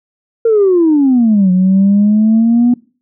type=exponential two-way sweep; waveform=sine; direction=down then up; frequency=466.2 to 181.3 to 245.7 Hz; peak=-5 dBFS; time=0.45-2.74 s; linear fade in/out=5 ms; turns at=1.51 s; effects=noise-tail reverb RT60 0.4 s tail -23 dB re dry + tanh soft clip ceiling -3 dBFS